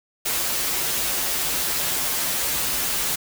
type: noise with comb filter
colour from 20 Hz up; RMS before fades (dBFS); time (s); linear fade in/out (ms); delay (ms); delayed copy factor
white; -24; 0.25-3.16; 10; 9.7; -0.75
effects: none